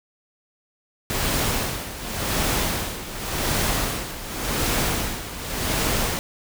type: noise with tremolo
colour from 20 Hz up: pink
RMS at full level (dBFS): -22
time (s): 1.1-6.19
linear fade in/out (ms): 0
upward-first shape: sine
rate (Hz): 0.89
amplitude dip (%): 75
effects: none